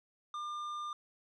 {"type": "tone with tanh clipping", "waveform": "sine", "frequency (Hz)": 1200, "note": "D6", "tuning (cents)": 37, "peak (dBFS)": -39, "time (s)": [0.34, 0.93], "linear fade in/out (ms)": 2, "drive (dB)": 9, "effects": []}